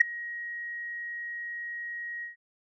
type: tone with ADSR envelope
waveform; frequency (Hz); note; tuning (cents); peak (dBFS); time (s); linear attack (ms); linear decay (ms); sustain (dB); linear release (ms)
sine; 1891; A#6; +24; -10; 0-2.36; 11; 7; -24; 130
effects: tanh soft clip ceiling -7 dBFS